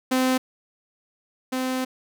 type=tone pair in turn; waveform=sawtooth; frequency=257.9 / 257.9 Hz; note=C4 / C4; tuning=-25 / -25 cents; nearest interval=unison; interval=0 cents; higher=neither; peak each=-15 / -20 dBFS; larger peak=first; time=0.11-0.38 / 1.52-1.85 s; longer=second; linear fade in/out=10 ms; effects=none